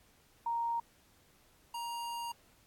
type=tone pair in turn; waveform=sine / square; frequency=932.3 / 939.9 Hz; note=A#5 / A#5; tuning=0 / +14 cents; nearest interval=unison; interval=14 cents; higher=second; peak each=-31 / -38 dBFS; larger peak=first; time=0.46-0.8 / 1.74-2.32 s; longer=second; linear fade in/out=5 ms; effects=pink hiss -66 dBFS RMS until 2.66 s + AAC 64 kbps